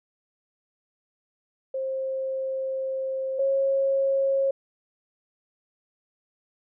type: tone pair in turn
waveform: sine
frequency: 530 / 543.6 Hz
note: C5 / C#5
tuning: +22 / -34 cents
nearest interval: unison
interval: 44 cents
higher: second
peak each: -26 / -20 dBFS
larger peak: second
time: 1.74-3.39 / 3.39-4.51 s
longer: first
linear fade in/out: 5 ms
effects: none